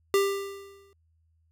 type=tone with exponential decay; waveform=square; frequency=396 Hz; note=G4; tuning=18 cents sharp; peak=-19 dBFS; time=0.14-0.93 s; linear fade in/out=1 ms; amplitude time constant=170 ms; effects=added 81 Hz sine -64 dBFS peak until 1.51 s